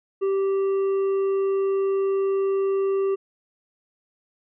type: tone with hard clipping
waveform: triangle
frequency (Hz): 390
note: G4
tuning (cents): -9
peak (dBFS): -21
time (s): 0.21-3.16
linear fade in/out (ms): 20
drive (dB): 7
effects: resampled to 8000 Hz